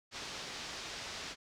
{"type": "low-pass noise", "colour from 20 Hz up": "white", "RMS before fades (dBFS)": -44, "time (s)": [0.11, 1.36], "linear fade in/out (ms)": 50, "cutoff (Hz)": 5700, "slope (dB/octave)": 24, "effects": []}